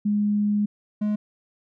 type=tone pair in turn; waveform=sine / triangle; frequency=207.3 / 210 Hz; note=G#3 / G#3; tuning=-3 / +19 cents; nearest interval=unison; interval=22 cents; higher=second; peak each=-19 dBFS; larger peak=neither; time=0.05-0.66 / 1.01-1.16 s; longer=first; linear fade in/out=10 ms; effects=none